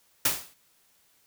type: noise with exponential decay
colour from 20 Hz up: white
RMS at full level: -20 dBFS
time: 0.25-0.54 s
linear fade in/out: 5 ms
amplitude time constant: 61 ms
effects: white hiss -65 dBFS RMS until 1.26 s